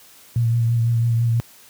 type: tone with vibrato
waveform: sine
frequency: 116.54 Hz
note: A#2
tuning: in tune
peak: -15 dBFS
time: 0.36-1.4 s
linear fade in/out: 0 ms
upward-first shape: triangle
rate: 6 Hz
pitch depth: 34 cents each way
effects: white hiss -48 dBFS RMS until 1.69 s + high-pass 60 Hz 12 dB/octave